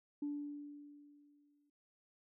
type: tone with exponential decay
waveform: sine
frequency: 290.7 Hz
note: D4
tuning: 18 cents flat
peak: -35 dBFS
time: 0.22-1.7 s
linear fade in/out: 5 ms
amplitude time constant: 320 ms
effects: tanh soft clip ceiling -32 dBFS

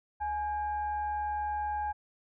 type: tone with frequency modulation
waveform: sine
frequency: 838 Hz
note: G#5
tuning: 15 cents sharp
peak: -30 dBFS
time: 0.2-1.93 s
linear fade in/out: 20 ms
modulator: 767 Hz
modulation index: 0.42
effects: none

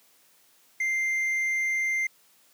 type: tone with hard clipping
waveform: sine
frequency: 2093 Hz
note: C7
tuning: in tune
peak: -25 dBFS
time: 0.8-2.07 s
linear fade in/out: 5 ms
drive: 3 dB
effects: white hiss -61 dBFS RMS until 2.53 s + high-pass 150 Hz 12 dB/octave

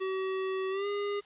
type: tone with pitch glide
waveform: square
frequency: 380 to 407.3 Hz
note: F#4 to G#4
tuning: +46 to -34 cents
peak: -31 dBFS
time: 0-1.21 s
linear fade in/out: 20 ms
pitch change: +120 cents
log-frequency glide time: 0.7-0.87 s
effects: white hiss -58 dBFS RMS until 1.25 s + resampled to 8000 Hz

